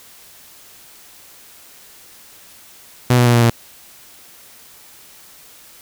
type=tone with pitch steps; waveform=sawtooth; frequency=123.8 / 122.03 / 120.28 / 118.55 / 116.85 Hz; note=B2 / B2 / B2 / A#2 / A#2; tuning=+5 / -20 / -45 / +30 / +5 cents; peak=-6 dBFS; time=3.1-3.5 s; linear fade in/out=5 ms; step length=80 ms; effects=white hiss -44 dBFS RMS until 5.81 s